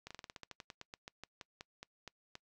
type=slowing click train; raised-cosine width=0.2 ms; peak=-29 dBFS; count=20; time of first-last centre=0.07-2.354 s; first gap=36 ms; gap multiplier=1.12; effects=noise-tail reverb RT60 0.1 s tail -24 dB re dry